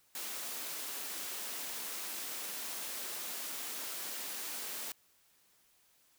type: high-pass noise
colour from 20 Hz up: white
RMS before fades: -41 dBFS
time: 0.15-4.92 s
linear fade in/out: 2 ms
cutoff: 210 Hz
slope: 24 dB/octave
effects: white hiss -69 dBFS RMS until 6.18 s